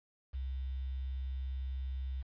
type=tone with quantisation; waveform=sine; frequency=65.6 Hz; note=C2; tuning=5 cents sharp; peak=-35 dBFS; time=0.33-2.23 s; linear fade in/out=20 ms; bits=10; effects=resampled to 11025 Hz